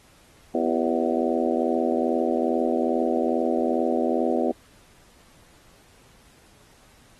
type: harmonic tone with a mistuned harmonic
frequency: 82.41 Hz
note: E2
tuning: in tune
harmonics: 3 / 4 / 5 / 6 / 7 / 8 / 9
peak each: -26 / -27 / -28 / -29 / -29 / -30 / -31 dBFS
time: 0.54-4.52 s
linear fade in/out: 10 ms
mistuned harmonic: 5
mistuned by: -75 cents
effects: pink hiss -56 dBFS RMS until 7.19 s + AAC 32 kbps